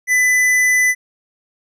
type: tone with hard clipping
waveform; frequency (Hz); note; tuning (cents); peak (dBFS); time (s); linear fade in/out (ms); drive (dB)
triangle; 2000; B6; +21; -13; 0.07-0.95; 50; 15
effects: none